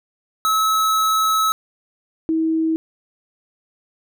square / sine tone pair in turn, 1294 / 321.5 Hz, E6 / E4, -32 / -43 cents, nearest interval 2 octaves, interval 2411 cents, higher first, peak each -16 / -16 dBFS, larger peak neither, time 0.45-1.52 / 2.29-2.76 s, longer first, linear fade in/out 0 ms, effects none

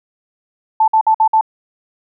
sine tone bursts, 879 Hz, A5, 2 cents flat, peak -8 dBFS, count 5, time 0.8-1.411 s, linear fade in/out 5 ms, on 79 ms, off 54 ms, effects none

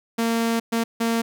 sawtooth tone bursts at uneven times, 229.5 Hz, A#3, 27 cents flat, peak -16 dBFS, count 3, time 0.18-0.6 / 0.72-0.84 / 1-1.22 s, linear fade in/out 10 ms, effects none

